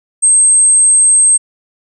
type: tone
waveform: sine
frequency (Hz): 8372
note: C9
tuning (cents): 0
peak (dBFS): -5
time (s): 0.22-1.38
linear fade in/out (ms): 20
effects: none